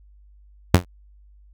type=tone with exponential decay; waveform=sawtooth; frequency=88.8 Hz; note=F2; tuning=29 cents sharp; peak=-3 dBFS; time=0.74-0.85 s; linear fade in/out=5 ms; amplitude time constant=22 ms; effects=added 50 Hz sine -48 dBFS peak until 1.53 s